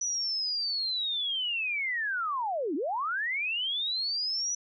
sine linear two-way sweep, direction down then up, 5940 to 260.1 to 5940 Hz, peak -28 dBFS, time 0.01-4.55 s, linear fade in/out 5 ms, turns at 2.75 s, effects none

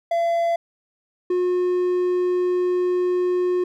triangle tone pair in turn, 678 / 360 Hz, E5 / F#4, +49 / -47 cents, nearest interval major seventh, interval 1096 cents, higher first, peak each -16 dBFS, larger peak neither, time 0.11-0.56 / 1.3-3.64 s, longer second, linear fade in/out 5 ms, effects none

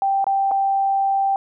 sine tone with dropouts, 784 Hz, G5, in tune, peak -16 dBFS, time 0.02-1.36 s, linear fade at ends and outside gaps 1 ms, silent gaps 0.243-0.267 / 0.512-0.516 s, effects none

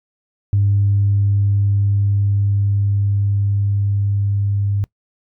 sine tone with level ramp, 100.6 Hz, G2, 45 cents sharp, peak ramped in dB -11 to -15 dBFS, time 0.53-4.84 s, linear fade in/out 0 ms, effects noise-tail reverb RT60 0.1 s tail -22 dB re dry + tanh soft clip ceiling -7 dBFS

